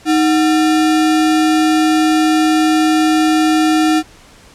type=tone with sample-and-hold; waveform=sine; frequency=312.4 Hz; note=D#4; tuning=7 cents sharp; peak=-9 dBFS; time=0.05-4.03 s; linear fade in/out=50 ms; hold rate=1050 Hz; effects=pink hiss -43 dBFS RMS until 4.54 s + low-pass 9000 Hz 12 dB/octave